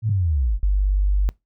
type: linear sweep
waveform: sine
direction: down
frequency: 114.8 to 42.96 Hz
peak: -17 dBFS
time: 0.02-0.6 s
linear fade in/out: 50 ms
type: tone with exponential decay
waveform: sine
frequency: 130.81 Hz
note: C3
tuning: in tune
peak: -18 dBFS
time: 0.09-0.16 s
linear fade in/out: 5 ms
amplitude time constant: 15 ms
type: tone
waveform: sine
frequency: 49 Hz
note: G1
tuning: in tune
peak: -15 dBFS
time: 0.63-1.29 s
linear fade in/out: 0 ms
effects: noise-tail reverb RT60 0.2 s tail -24 dB re dry